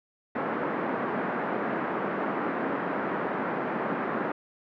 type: band-pass noise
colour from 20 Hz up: pink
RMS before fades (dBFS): -30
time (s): 0.35-4.32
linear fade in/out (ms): 5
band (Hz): 200 to 1700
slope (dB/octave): 24
effects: none